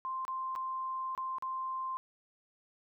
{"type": "tone with dropouts", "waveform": "sine", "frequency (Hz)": 1046.5, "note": "C6", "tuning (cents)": 0, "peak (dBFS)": -34, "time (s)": [0.05, 1.97], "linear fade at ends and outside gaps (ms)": 0, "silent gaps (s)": [[0.251, 0.28], [0.553, 0.56], [1.15, 1.177], [1.384, 1.424]], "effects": []}